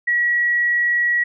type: tone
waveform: sine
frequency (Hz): 1921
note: B6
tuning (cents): -48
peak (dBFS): -15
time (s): 0.07-1.24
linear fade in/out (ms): 10
effects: none